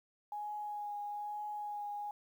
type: tone with vibrato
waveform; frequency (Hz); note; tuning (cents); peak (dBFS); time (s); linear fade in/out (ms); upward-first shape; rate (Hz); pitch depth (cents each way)
sine; 830.6; G#5; 0; -38; 0.32-2.11; 2; triangle; 1.1; 17
effects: 11-bit